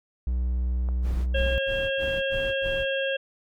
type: tone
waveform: triangle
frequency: 61.74 Hz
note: B1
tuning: in tune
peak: -21 dBFS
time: 0.27-1.58 s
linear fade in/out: 0 ms
type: click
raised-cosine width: 1 ms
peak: -27 dBFS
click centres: 0.888 s
type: noise bursts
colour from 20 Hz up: brown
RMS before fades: -35 dBFS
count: 6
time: 1.02-2.86 s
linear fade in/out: 50 ms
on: 250 ms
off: 68 ms
type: harmonic tone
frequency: 542 Hz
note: C#5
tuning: 39 cents flat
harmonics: 1 / 3 / 5 / 6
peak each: -26 / -31 / -33 / -34 dBFS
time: 1.34-3.17 s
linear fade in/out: 10 ms
effects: none